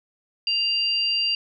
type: tone pair together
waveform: sine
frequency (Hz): 2794 / 4730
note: F7 / D8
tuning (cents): 0 / +12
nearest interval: major sixth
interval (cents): 912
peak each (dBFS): -23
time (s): 0.47-1.35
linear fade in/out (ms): 2
effects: none